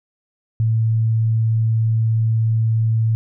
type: tone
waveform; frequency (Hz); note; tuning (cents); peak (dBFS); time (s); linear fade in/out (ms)
sine; 112.1; A2; +33; -14; 0.6-3.15; 0
effects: none